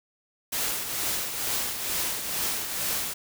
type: noise with tremolo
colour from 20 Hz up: white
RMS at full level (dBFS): -27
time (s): 0.52-3.14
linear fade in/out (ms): 10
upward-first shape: triangle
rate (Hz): 2.2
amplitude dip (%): 55
effects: none